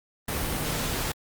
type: tone in noise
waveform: sine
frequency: 151.9 Hz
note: D#3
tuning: 41 cents flat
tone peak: -36 dBFS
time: 0.46-0.82 s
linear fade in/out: 5 ms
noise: pink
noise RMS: -29 dBFS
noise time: 0.28-1.12 s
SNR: -10 dB
effects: Opus 32 kbps